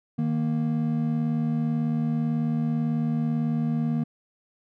triangle tone pair together, 155.56 / 233.7 Hz, D#3 / A#3, 0 / +5 cents, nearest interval perfect fifth, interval 705 cents, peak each -24 / -23 dBFS, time 0.18-4.04 s, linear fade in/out 10 ms, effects none

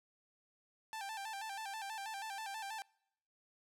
sawtooth tone with vibrato, 834 Hz, G#5, 7 cents sharp, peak -38 dBFS, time 0.93-2.82 s, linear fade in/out 0 ms, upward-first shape square, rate 6.2 Hz, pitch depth 95 cents each way, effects noise-tail reverb RT60 0.8 s tail -26 dB re dry + low-pass 12000 Hz 12 dB/octave

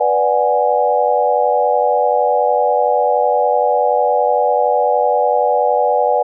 sine chord, G# half-diminished seventh, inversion first, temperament equal, 493.9 / 587.3 / 740 / 830.6 Hz, B4 / D5 / F#5 / G#5, 0 / 0 / 0 / 0 cents, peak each -17 dBFS, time 0-6.23 s, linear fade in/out 10 ms, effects none

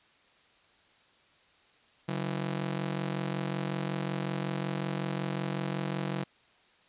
sawtooth ring-modulated tone, 165.3 Hz, E3, 5 cents sharp, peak -24 dBFS, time 2.08-6.24 s, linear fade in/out 10 ms, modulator 22.7 Hz, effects white hiss -63 dBFS RMS until 6.88 s + resampled to 8000 Hz

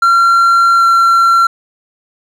triangle tone with pitch glide, 1371 to 1362.3 Hz, F6 to F6, -32 to -43 cents, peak -4 dBFS, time 0.02-1.47 s, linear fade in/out 5 ms, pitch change -11 cents, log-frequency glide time 0.77-0.83 s, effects none

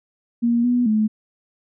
sine tone with pitch steps, 235.8 / 244.7 / 215.6 Hz, A#3 / B3 / A3, +20 / -16 / -35 cents, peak -15 dBFS, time 0.42-1.08 s, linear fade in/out 20 ms, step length 220 ms, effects none

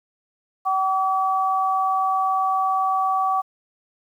sine tone pair together, 762.7 / 1145 Hz, G5 / D6, -48 / -44 cents, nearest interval perfect fifth, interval 704 cents, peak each -21 dBFS, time 0.65-3.42 s, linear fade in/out 20 ms, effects 9-bit

